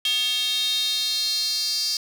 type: tone with high-pass filter sweep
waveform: square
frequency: 246.9 Hz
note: B3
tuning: in tune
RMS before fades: -24 dBFS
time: 0.05-1.97 s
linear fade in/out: 2 ms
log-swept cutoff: 3200 to 4800 Hz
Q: 7.8
effects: none